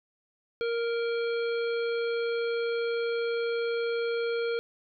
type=harmonic tone with a mistuned harmonic; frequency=466.2 Hz; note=A#4; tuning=in tune; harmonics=1 / 3 / 5 / 7 / 9; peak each=-27 / -37 / -41 / -44 / -46 dBFS; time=0.61-4.59 s; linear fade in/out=0 ms; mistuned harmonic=9; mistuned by=+15 cents; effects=none